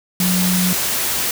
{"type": "tone in noise", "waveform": "sine", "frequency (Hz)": 182.2, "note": "F#3", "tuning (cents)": -26, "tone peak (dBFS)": -16, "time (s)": [0.2, 0.73], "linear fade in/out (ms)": 2, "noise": "white", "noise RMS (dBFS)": -20, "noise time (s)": [0.2, 1.31], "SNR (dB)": 1, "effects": []}